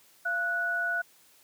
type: tone pair together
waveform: sine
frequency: 687.6 / 1473 Hz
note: F5 / F#6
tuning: -27 / -8 cents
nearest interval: octave + minor second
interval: 1319 cents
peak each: -35 / -27 dBFS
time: 0.25-1.02 s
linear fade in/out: 10 ms
effects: white hiss -60 dBFS RMS until 1.43 s + high-pass 100 Hz 12 dB/octave